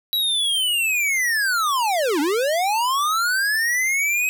square linear two-way sweep, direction down then up, 3922 to 274.9 to 2549 Hz, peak -19 dBFS, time 0.13-4.29 s, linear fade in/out 0 ms, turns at 2.2 s, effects none

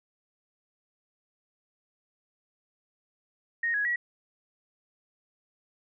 sine tone with pitch steps, 1861 / 1669 / 1923 Hz, A#6 / G#6 / B6, -3 / +8 / -47 cents, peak -25 dBFS, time 3.63-3.96 s, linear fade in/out 5 ms, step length 110 ms, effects none

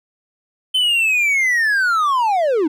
triangle linear sweep, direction down, 3082 to 284.9 Hz, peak -12 dBFS, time 0.74-2.68 s, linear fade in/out 10 ms, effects none

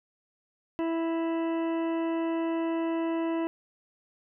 harmonic tone, 329.6 Hz, E4, in tune, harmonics 1 / 2 / 3 / 4 / 5 / 6 / 8 / 9, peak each -27 / -35 / -38 / -49 / -50 / -48 / -48 / -54 dBFS, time 0.79-3.47 s, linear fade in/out 0 ms, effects none

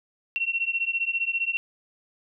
sine beating tone pair, 2717 / 2732 Hz, F7 / F7, -48 / -39 cents, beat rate 15 Hz, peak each -27 dBFS, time 0.36-1.57 s, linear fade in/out 0 ms, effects none

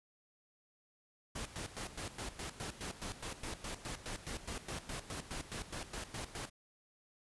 pink noise with tremolo, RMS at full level -42 dBFS, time 1.35-6.5 s, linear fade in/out 10 ms, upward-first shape square, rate 4.8 Hz, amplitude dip 75%, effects resampled to 24000 Hz

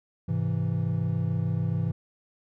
triangle chord, Ab augmented, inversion none, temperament equal, 103.83 / 130.81 / 164.81 Hz, Ab2 / C3 / E3, 0 / 0 / 0 cents, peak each -27 / -28 / -26 dBFS, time 0.28-1.92 s, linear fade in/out 10 ms, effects none

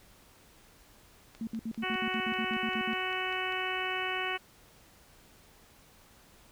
click train, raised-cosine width 0.2 ms, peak -33 dBFS, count 12, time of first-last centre 1.35-3.524 s, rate 5.06 Hz
sine tone bursts, 224.8 Hz, A3, 37 cents sharp, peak -32 dBFS, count 13, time 1.41-2.935 s, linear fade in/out 2 ms, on 61 ms, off 61 ms
harmonic tone, 371.7 Hz, F#4, 8 cents sharp, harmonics 1 / 2 / 3 / 4 / 5 / 6 / 7 / 8, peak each -39 / -39 / -39 / -39 / -39 / -39 / -39 / -39 dBFS, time 1.82-4.38 s, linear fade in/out 20 ms
effects pink hiss -59 dBFS RMS until 6.51 s

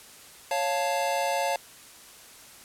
square chord, Db augmented, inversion none, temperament equal, 554.4 / 698.5 / 880 Hz, Db5 / F5 / A5, 0 / 0 / 0 cents, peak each -30 dBFS, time 0.51-1.56 s, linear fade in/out 2 ms, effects white hiss -49 dBFS RMS until 2.64 s + low-pass 12000 Hz 12 dB/octave

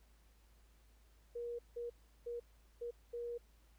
sine tone bursts at uneven times, 475.5 Hz, A#4, 34 cents sharp, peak -40 dBFS, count 5, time 1.35-1.59 / 1.76-1.9 / 2.26-2.4 / 2.81-2.91 / 3.13-3.38 s, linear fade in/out 10 ms, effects added 54 Hz sine -64 dBFS peak until 3.78 s + pink hiss -73 dBFS RMS until 3.78 s

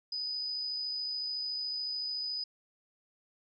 sine tone with amplitude modulation, 4984 Hz, D#8, 2 cents sharp, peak -32 dBFS, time 0.12-2.44 s, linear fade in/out 5 ms, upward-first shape sine, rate 53.8 Hz, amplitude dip 25%, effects none

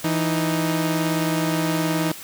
sawtooth tone pair together, 165.05 / 311.1 Hz, E3 / D#4, +2 / 0 cents, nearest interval major seventh, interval 1098 cents, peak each -19 dBFS, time 0.04-2.12 s, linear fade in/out 5 ms, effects white hiss -38 dBFS RMS until 2.23 s

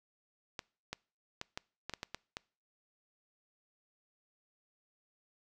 clicks, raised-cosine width 0.2 ms, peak -21 dBFS, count 9, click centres 0.592 / 0.93 / 1.414 / 1.575 / 1.896 / 1.937 / 2.031 / 2.146 / 2.369 s, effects noise-tail reverb RT60 0.4 s tail -25 dB re dry

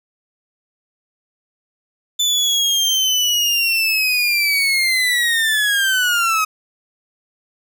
30% pulse linear sweep, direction down, 3520 to 1259 Hz, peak -12 dBFS, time 2.19-6.45 s, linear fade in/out 10 ms, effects none

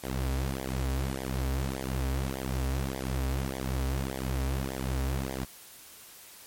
sawtooth tone with flanger, 66 Hz, C2, 16 cents sharp, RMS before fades -31 dBFS, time 0.03-5.45 s, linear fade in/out 10 ms, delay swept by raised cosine 0.72 to 5.82 ms, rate 1.7 Hz, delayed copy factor -0.9, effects white hiss -50 dBFS RMS until 6.46 s + MP3 64 kbps

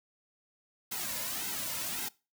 white noise with flanger, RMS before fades -36 dBFS, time 0.91-2.09 s, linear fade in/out 10 ms, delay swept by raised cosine 1.7 to 2.62 ms, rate 1.8 Hz, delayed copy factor -0.75, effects noise-tail reverb RT60 0.3 s tail -22 dB re dry

